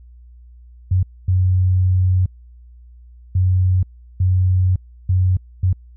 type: tone bursts at uneven times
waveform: sine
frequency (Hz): 92.2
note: F#2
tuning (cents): -6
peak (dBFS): -12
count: 6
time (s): 0.91-1.03 / 1.28-2.26 / 3.35-3.83 / 4.2-4.76 / 5.09-5.37 / 5.63-5.73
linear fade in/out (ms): 5
effects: added 60 Hz sine -40 dBFS peak until 5.96 s